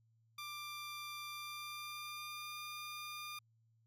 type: tone with pitch glide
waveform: 15% pulse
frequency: 1185 to 1205 Hz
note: D6 to D6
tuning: +15 to +44 cents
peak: -38 dBFS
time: 0.38-3.39 s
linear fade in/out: 5 ms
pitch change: +29 cents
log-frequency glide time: 1.27-2.57 s
effects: added 113 Hz sine -70 dBFS peak until 3.86 s